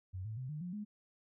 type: tone with pitch steps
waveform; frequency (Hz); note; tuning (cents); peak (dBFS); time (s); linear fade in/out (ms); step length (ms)
sine; 93.1 / 109.44 / 128.66 / 151.24 / 177.79 / 209; F#2 / A2 / C3 / D#3 / F3 / G#3; +11 / -9 / -29 / -49 / +31 / +11; -39; 0.13-0.85; 20; 120
effects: none